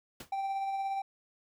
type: noise with exponential decay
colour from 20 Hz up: pink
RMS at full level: -41 dBFS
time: 0.2-0.32 s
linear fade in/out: 5 ms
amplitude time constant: 26 ms
type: tone with tremolo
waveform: triangle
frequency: 782 Hz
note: G5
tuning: 4 cents flat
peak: -28 dBFS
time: 0.32-1.02 s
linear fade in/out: 5 ms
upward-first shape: sine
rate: 17 Hz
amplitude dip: 30%
effects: none